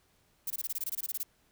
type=noise bursts; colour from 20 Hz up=violet; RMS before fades=-34 dBFS; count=14; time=0.47-1.232 s; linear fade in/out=5 ms; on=34 ms; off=22 ms; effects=pink hiss -69 dBFS RMS until 1.51 s